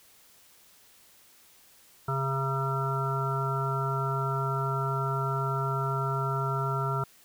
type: harmonic tone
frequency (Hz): 135.2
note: C#3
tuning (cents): -43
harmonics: 1 / 3 / 5 / 7 / 9 / 10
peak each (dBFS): -29 / -36 / -38 / -36 / -40 / -32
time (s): 2.08-7.04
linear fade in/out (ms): 5
effects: white hiss -58 dBFS RMS until 7.24 s